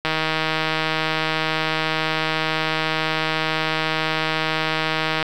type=click train; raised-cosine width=0.3 ms; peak=-5 dBFS; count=819; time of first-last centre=0.05-5.227 s; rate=158 Hz; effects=7-bit